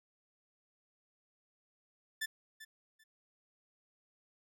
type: tone with echo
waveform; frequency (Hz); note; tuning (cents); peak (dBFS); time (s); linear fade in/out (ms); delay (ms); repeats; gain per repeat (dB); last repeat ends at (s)
sawtooth; 1760; A6; 0; -31; 2.21-2.26; 10; 390; 2; -14; 3.04
effects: none